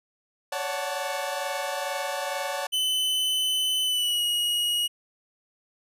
sawtooth chord, D major seventh, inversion third, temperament equal with one note detuned, 554.4 / 576.6 / 740 / 880 Hz, C#5 / D5 / F#5 / A5, 0 / -32 / 0 / 0 cents, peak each -30 dBFS, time 0.52-2.67 s, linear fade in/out 5 ms
45% pulse tone with pitch glide, 3026 to 2894 Hz, F#7 to F#7, +38 to -39 cents, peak -23 dBFS, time 2.72-4.88 s, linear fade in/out 20 ms, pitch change -77 cents, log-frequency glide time 3.84-4.23 s
effects resampled to 32000 Hz

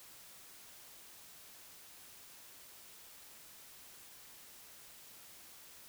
silence, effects white hiss -56 dBFS RMS until 5.88 s

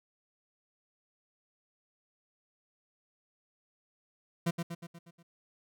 40% pulse tone with echo, 169.6 Hz, E3, 50 cents sharp, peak -26 dBFS, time 4.46-4.51 s, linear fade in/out 10 ms, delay 120 ms, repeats 6, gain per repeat -5 dB, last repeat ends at 5.23 s, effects none

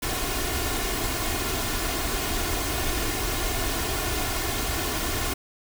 pink noise with comb filter, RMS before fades -27 dBFS, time 0.02-5.34 s, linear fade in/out 10 ms, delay 2.8 ms, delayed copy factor +0.6, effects none

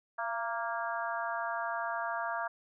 harmonic tone with a mistuned harmonic, 233.1 Hz, A#3, in tune, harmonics 3 / 4 / 5 / 6 / 7, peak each -37 / -38 / -39 / -40 / -40 dBFS, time 0.18-2.48 s, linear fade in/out 10 ms, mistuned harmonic 3, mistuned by -45 cents, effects none

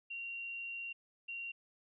sine tone bursts at uneven times, 2757 Hz, F7, 23 cents flat, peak -40 dBFS, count 2, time 0.1-0.93 / 1.28-1.52 s, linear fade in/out 10 ms, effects none

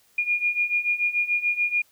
sine beating tone pair, 2424 / 2430.9 Hz, D#7 / D#7, -46 / -41 cents, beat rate 6.9 Hz, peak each -26 / -23 dBFS, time 0.18-1.82 s, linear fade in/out 5 ms, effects white hiss -61 dBFS RMS until 1.91 s

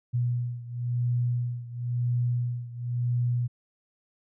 sine beating tone pair, 121.2 / 122.17 Hz, B2 / B2, -32 / -18 cents, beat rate 0.97 Hz, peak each -27 / -30 dBFS, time 0.13-3.48 s, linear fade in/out 20 ms, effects none

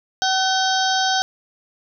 harmonic tone with a mistuned harmonic, 759 Hz, F#5, 44 cents sharp, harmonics 1 / 2 / 4 / 5 / 6 / 7 / 8, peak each -20 / -23 / -26 / -27 / -28 / -28 / -29 dBFS, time 0.22-1.22 s, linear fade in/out 0 ms, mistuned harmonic 4, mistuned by +91 cents, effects none

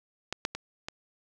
clicks, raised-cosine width 0.2 ms, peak -14 / -10 / -18 / -18 dBFS, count 4, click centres 0.326 / 0.451 / 0.55 / 0.885 s, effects none

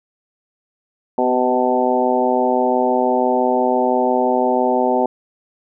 harmonic tone with a mistuned harmonic, 125.9 Hz, B2, 34 cents sharp, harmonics 2 / 3 / 4 / 5 / 6 / 7, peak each -21 / -21 / -21 / -21 / -21 / -21 dBFS, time 1.18-5.06 s, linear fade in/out 2 ms, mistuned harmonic 3, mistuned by +20 cents, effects none

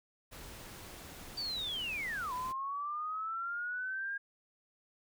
pink noise, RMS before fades -49 dBFS, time 0.31-2.53 s, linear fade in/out 20 ms
sine linear two-way sweep, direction down then up, 4665 to 987.8 to 1626 Hz, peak -35 dBFS, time 1.37-4.18 s, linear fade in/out 10 ms, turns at 2.33 s
effects none

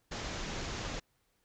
pink low-pass noise, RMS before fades -39 dBFS, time 0.11-1 s, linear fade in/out 10 ms, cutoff 7200 Hz, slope 96 dB/octave, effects pink hiss -75 dBFS RMS until 1.44 s

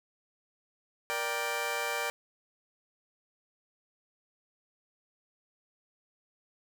15% pulse chord, G minor, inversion first, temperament just, 470.4 / 588 / 784 Hz, Bb4 / D5 / G5, +16 / +2 / 0 cents, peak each -30 / -29 / -30 dBFS, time 1.1-2.1 s, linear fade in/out 0 ms, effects none

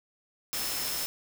sine tone in noise, 5274 Hz, E8, in tune, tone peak -37 dBFS, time 0.53-1.06 s, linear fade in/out 0 ms, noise white, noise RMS -33 dBFS, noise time 0.53-1.06 s, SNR -7 dB, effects none

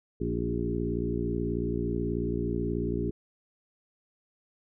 harmonic tone with a mistuned harmonic, 58.4 Hz, A#1, 4 cents sharp, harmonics 1 / 2 / 3 / 4 / 5 / 6 / 7, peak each -35 / -35 / -35 / -35 / -35 / -35 / -35 dBFS, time 0.2-3.11 s, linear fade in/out 10 ms, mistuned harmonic 6, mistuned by +25 cents, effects none

